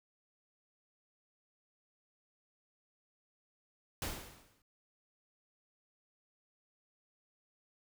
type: noise with exponential decay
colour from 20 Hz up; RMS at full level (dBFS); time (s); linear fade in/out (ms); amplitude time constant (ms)
pink; -36; 4.02-4.62; 2; 130
effects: none